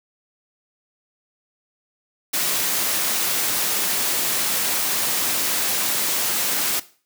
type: noise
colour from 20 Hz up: white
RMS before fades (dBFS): -22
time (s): 2.33-6.8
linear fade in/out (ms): 10
effects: noise-tail reverb RT60 0.4 s tail -17 dB re dry + high-pass 150 Hz 12 dB/octave